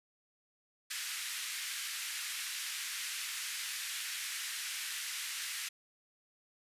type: band-pass noise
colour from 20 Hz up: pink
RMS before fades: -40 dBFS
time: 0.9-5.69 s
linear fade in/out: 10 ms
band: 1700 to 13000 Hz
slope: 24 dB/octave
effects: resampled to 32000 Hz